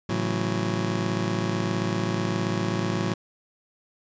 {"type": "chord", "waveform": "25% pulse", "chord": "F# minor seventh", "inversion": "first", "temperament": "just", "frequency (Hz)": [111, 138.75, 166.5, 185], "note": ["A2", "C#3", "E3", "F#3"], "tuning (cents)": [16, 2, 18, 0], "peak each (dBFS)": [-25, -31, -28, -25], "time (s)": [0.09, 3.14], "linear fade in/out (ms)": 5, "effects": ["resampled to 16000 Hz"]}